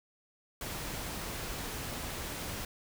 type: noise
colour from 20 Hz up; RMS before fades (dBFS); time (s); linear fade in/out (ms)
pink; -39; 0.61-2.65; 2
effects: none